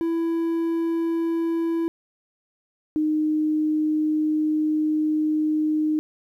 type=tone pair in turn; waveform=triangle / sine; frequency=331.8 / 307.7 Hz; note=E4 / D#4; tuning=+11 / -19 cents; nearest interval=minor second; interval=130 cents; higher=first; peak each=-19 dBFS; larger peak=neither; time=0.01-1.88 / 2.96-5.99 s; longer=second; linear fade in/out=0 ms; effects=10-bit

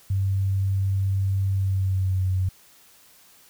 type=tone with pitch glide; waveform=sine; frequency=97 to 93.32 Hz; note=G2 to F#2; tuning=-18 to +15 cents; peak=-20 dBFS; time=0.1-2.49 s; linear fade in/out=5 ms; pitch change=-67 cents; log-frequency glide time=1.52-2.25 s; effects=white hiss -54 dBFS RMS until 3.49 s

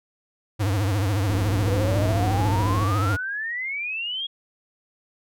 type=tone with vibrato; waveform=square; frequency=100 Hz; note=G2; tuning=35 cents sharp; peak=-21 dBFS; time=0.59-3.17 s; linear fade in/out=20 ms; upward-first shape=triangle; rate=14 Hz; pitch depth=180 cents each way
type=click train; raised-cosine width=3 ms; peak=-19 dBFS; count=90; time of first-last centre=1.3-2.829 s; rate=58.2 Hz
type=exponential sweep; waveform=sine; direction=up; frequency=474.3 to 3322 Hz; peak=-26 dBFS; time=1.67-4.27 s; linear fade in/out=10 ms
effects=none

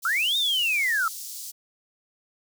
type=high-pass noise; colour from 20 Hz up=pink; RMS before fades=-37 dBFS; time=0.02-1.52 s; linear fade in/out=20 ms; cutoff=4900 Hz; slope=24 dB/octave
type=linear two-way sweep; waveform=sine; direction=up then down; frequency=1276 to 3729 to 1276 Hz; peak=-21 dBFS; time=0.05-1.08 s; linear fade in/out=2 ms; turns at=0.37 s
effects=none

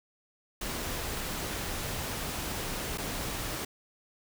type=noise with dropouts; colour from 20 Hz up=pink; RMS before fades=-35 dBFS; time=0.61-3.65 s; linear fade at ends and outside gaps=5 ms; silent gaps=2.976-2.981 s; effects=none

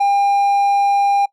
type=tone; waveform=triangle; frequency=802 Hz; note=G5; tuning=39 cents sharp; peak=-10 dBFS; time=0-1.26 s; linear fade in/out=10 ms; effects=noise-tail reverb RT60 0.1 s tail -22 dB re dry

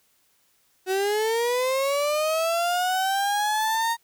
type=linear sweep; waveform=35% pulse; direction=up; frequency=370 to 932.3 Hz; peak=-20 dBFS; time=0.86-3.97 s; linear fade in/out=50 ms; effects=white hiss -65 dBFS RMS until 4.03 s

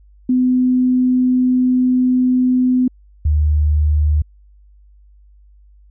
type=tone pair in turn; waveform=sine; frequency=253 / 75.22 Hz; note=B3 / D2; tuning=+42 / +42 cents; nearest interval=octave + major sixth; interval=2100 cents; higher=first; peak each=-11 dBFS; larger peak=neither; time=0.29-2.88 / 3.25-4.22 s; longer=first; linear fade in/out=5 ms; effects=added 50 Hz sine -44 dBFS peak until 5.9 s

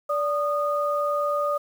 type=tone pair together; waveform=sine; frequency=582 / 1228.9 Hz; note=D5 / D#6; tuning=-16 / -22 cents; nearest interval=octave + minor second; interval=1294 cents; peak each=-24 / -25 dBFS; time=0.09-1.58 s; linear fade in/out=10 ms; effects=8-bit

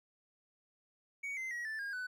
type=tone with pitch steps; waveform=triangle; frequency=2244 / 2070 / 1908.9 / 1760.6 / 1623.8 / 1497.7 Hz; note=C#7 / C7 / A#6 / A6 / G#6 / F#6; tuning=+21 / -19 / +41 / +1 / -39 / +21 cents; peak=-36 dBFS; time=1.23-2.07 s; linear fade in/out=10 ms; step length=140 ms; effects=none

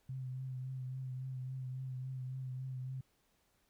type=tone with vibrato; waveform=sine; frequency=129.7 Hz; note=C3; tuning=15 cents flat; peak=-39 dBFS; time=0.09-3.01 s; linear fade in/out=5 ms; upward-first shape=triangle; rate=3.6 Hz; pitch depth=34 cents each way; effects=pink hiss -75 dBFS RMS until 3.69 s

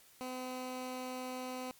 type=tone; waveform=15% pulse; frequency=254.8 Hz; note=C4; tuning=46 cents flat; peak=-33 dBFS; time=0.21-1.71 s; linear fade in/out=0 ms; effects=white hiss -62 dBFS RMS until 1.79 s + MP3 96 kbps

